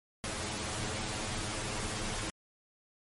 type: noise with comb filter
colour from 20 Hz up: pink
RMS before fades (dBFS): -36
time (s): 0.24-2.3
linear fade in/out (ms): 0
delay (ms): 9.4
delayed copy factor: +0.9
effects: MP3 48 kbps